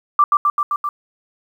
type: tone with echo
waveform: sine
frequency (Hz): 1174.7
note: D6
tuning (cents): 0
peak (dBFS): -8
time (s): 0.19-0.24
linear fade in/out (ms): 2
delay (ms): 130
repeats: 5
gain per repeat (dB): -2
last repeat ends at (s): 0.89
effects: 8-bit